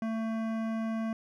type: tone with hard clipping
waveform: sine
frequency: 223.5 Hz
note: A3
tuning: 27 cents sharp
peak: -32 dBFS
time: 0.02-1.13 s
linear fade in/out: 2 ms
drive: 15 dB
effects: none